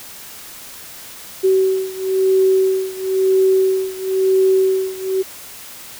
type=beating tone pair; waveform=sine; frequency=379.4 / 380.39 Hz; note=F#4 / F#4; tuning=+43 / +48 cents; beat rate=0.99 Hz; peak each=-15 / -17 dBFS; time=1.43-5.23 s; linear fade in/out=20 ms; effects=white hiss -36 dBFS RMS until 5.99 s